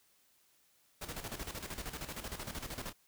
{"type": "noise with tremolo", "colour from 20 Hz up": "pink", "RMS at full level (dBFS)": -41, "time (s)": [1.01, 2.93], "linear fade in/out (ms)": 10, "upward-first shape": "square", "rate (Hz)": 13, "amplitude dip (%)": 65, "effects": ["white hiss -70 dBFS RMS until 3.07 s"]}